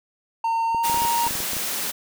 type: tone with pitch glide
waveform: triangle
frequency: 912 to 935.5 Hz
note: A#5 to A#5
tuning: -38 to +6 cents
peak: -18 dBFS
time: 0.44-1.28 s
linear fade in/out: 5 ms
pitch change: +44 cents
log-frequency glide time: 0.69-0.95 s
type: clicks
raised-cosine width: 2 ms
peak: -21 dBFS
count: 12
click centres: 0.747 / 0.898 / 0.944 / 0.974 / 1.02 / 1.051 / 1.267 / 1.309 / 1.354 / 1.404 / 1.533 / 1.567 s
type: high-pass noise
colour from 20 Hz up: white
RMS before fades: -27 dBFS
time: 0.83-1.92 s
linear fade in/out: 20 ms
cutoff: 130 Hz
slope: 48 dB/octave
effects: none